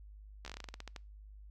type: slowing click train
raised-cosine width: 0.2 ms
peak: -27 dBFS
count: 14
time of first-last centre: 0.45-0.962 s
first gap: 13 ms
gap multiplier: 1.17
effects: noise-tail reverb RT60 0.3 s tail -25 dB re dry + added 51 Hz sine -50 dBFS peak until 1.5 s